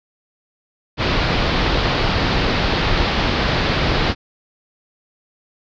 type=low-pass noise; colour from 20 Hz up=pink; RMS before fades=-18 dBFS; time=0.97-4.15 s; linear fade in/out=50 ms; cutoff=4800 Hz; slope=48 dB/octave; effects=none